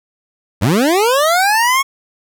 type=linear sweep; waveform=25% pulse; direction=up; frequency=80.7 to 1108.7 Hz; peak=-7 dBFS; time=0.61-1.83 s; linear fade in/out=20 ms; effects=none